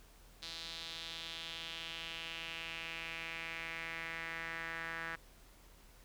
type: tone with band-pass filter sweep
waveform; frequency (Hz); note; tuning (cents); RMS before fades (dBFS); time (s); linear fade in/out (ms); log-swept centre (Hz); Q
sawtooth; 164.81; E3; 0; -44; 0.42-5.16; 10; 4100 to 1700; 3.4
effects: added 41 Hz sine -60 dBFS peak until 6.04 s + pink hiss -63 dBFS RMS until 6.04 s